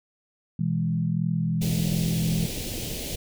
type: chord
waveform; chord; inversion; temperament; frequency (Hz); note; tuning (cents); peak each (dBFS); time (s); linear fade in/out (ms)
sine; E major; second; equal; 123.47 / 164.81 / 207.7; B2 / E3 / G#3; 0 / 0 / 0; -29 / -24 / -30; 0.59-2.46; 5
type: band-stop noise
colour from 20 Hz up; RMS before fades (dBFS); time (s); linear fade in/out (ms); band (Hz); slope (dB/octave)
pink; -32; 1.61-3.16; 10; 590 to 2500; 24
effects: none